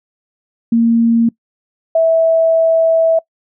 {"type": "tone pair in turn", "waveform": "sine", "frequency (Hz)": [231, 653.4], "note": ["A#3", "E5"], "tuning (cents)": [-16, -15], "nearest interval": "octave + tritone", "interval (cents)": 1801, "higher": "second", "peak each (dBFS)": -8, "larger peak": "neither", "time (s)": [[0.72, 1.29], [1.95, 3.19]], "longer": "second", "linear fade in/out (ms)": 5, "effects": ["noise-tail reverb RT60 0.1 s tail -23 dB re dry"]}